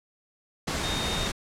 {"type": "tone in noise", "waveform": "sine", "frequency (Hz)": 3692, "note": "A#7", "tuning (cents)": -17, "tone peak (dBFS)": -32, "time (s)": [0.83, 1.28], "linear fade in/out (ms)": 10, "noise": "pink", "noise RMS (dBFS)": -29, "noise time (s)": [0.67, 1.32], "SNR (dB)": -6, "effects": ["low-pass 8000 Hz 12 dB/octave"]}